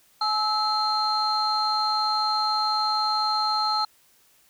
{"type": "tone cluster", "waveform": "sine", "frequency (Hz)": [850, 1303, 4178], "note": ["G#5", "E6", "C8"], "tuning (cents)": [40, -20, -3], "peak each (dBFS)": -25, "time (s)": [0.21, 3.85], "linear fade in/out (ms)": 5, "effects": ["tanh soft clip ceiling -14 dBFS", "white hiss -60 dBFS RMS until 4.49 s"]}